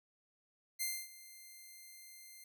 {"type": "tone with ADSR envelope", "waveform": "5% pulse", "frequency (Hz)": 2093, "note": "C7", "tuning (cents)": 0, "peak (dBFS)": -24, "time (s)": [0.79, 2.44], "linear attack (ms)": 26, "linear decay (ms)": 260, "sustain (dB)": -19, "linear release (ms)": 3, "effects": []}